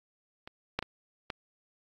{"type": "clicks", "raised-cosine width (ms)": 0.3, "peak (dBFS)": [-27, -13, -20, -18], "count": 4, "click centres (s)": [0.475, 0.79, 0.826, 1.302], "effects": ["AAC 48 kbps"]}